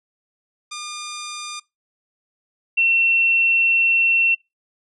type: tone pair in turn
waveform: 10% pulse / sine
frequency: 1207 / 2710 Hz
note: D6 / E7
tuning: +47 / +47 cents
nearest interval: octave + major second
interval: 1400 cents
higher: second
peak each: -21 / -14 dBFS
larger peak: second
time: 0.71-1.6 / 2.77-4.35 s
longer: second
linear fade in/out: 10 ms
effects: noise-tail reverb RT60 0.2 s tail -22 dB re dry + resampled to 24000 Hz